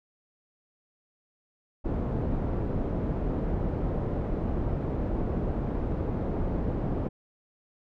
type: low-pass noise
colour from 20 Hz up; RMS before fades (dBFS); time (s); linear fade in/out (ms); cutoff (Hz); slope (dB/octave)
pink; -29; 1.84-7.09; 20; 520; 12
effects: none